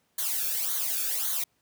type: noise with flanger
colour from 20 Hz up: blue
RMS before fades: -29 dBFS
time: 0.18-1.44 s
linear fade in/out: 5 ms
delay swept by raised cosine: 0.38 to 1.02 ms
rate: 1.8 Hz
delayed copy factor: -0.8
effects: pink hiss -71 dBFS RMS until 1.61 s + high-pass 100 Hz 12 dB/octave

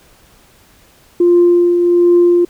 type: tone with tremolo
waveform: sine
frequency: 349.2 Hz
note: F4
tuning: in tune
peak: -4 dBFS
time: 1.2-2.45 s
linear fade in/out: 5 ms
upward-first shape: triangle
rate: 1.3 Hz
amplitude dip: 45%
effects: tanh soft clip ceiling -2 dBFS + pink hiss -48 dBFS RMS until 2.49 s

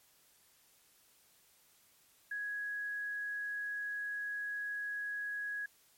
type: tone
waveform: sine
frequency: 1665 Hz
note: G#6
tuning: 4 cents sharp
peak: -36 dBFS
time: 2.31-5.66 s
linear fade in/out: 5 ms
effects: white hiss -67 dBFS RMS until 5.97 s + MP3 64 kbps

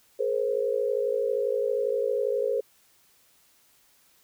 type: tone cluster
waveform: sine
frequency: 421.9 / 479.6 / 532 Hz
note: G#4 / A#4 / C5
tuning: +27 / +49 / +29 cents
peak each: -28 dBFS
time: 0.19-2.61 s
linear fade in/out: 10 ms
effects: white hiss -62 dBFS RMS until 4.23 s

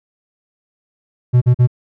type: tone bursts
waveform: triangle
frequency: 123.47 Hz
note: B2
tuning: in tune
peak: -5 dBFS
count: 3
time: 1.33-1.674 s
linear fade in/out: 20 ms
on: 86 ms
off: 43 ms
effects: none

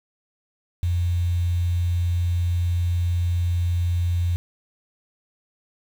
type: tone with quantisation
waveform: sine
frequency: 87.31 Hz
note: F2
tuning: in tune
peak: -19 dBFS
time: 0.83-4.36 s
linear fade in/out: 0 ms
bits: 7
effects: none

